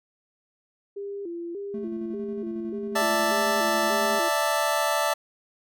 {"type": "tone with vibrato", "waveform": "sine", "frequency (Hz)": 370, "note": "F#4", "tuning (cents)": 0, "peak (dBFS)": -31, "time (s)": [0.96, 4.29], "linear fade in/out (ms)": 10, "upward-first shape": "square", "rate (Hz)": 1.7, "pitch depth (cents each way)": 140}
{"type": "tone with tremolo", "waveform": "triangle", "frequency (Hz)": 220, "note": "A3", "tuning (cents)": 0, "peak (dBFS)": -29, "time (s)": [1.74, 4.19], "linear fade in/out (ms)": 2, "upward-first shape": "square", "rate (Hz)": 11, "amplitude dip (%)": 35}
{"type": "chord", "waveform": "25% pulse", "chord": "D suspended second", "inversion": "none", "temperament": "just", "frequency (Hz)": [587.3, 660.7, 881], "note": ["D5", "E5", "A5"], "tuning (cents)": [0, 4, 2], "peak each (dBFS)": -23, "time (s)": [2.95, 5.14], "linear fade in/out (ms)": 10}
{"effects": []}